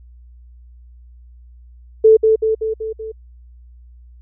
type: tone with echo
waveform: sine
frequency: 440 Hz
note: A4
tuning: in tune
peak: -5 dBFS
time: 2.04-2.17 s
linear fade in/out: 10 ms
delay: 190 ms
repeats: 5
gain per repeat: -4 dB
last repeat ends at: 3.12 s
effects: added 60 Hz sine -40 dBFS peak until 4.21 s